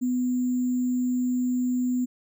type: tone with sample-and-hold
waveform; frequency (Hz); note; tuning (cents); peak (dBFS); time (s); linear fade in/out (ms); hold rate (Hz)
sine; 250; B3; +21; -22; 0.01-2.06; 20; 7350
effects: none